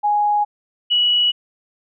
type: tone pair in turn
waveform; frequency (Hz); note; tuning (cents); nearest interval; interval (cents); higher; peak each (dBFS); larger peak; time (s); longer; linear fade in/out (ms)
sine; 830.6 / 2932; G#5 / F#7; 0 / -16; octave + minor seventh; 2184; second; -14 / -13; second; 0.03-0.45 / 0.9-1.32; neither; 20
effects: none